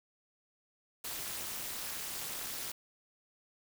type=noise with amplitude modulation; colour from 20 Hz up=white; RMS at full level=-36 dBFS; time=1.04-2.72 s; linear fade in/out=5 ms; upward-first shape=sine; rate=265 Hz; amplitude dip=100%; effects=none